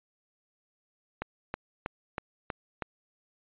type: click train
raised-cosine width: 0.5 ms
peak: -17 dBFS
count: 6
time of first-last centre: 1.22-2.823 s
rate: 3.12 Hz
effects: resampled to 8000 Hz